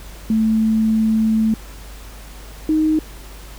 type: tone pair in turn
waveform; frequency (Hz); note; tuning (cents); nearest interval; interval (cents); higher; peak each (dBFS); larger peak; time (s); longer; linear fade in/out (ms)
sine; 220.3 / 311.6; A3 / D#4; +2 / +3; tritone; 601; second; -13; neither; 0.3-1.54 / 2.69-2.99; first; 2
effects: added 50 Hz sine -35 dBFS peak until 3.58 s + pink hiss -41 dBFS RMS until 3.58 s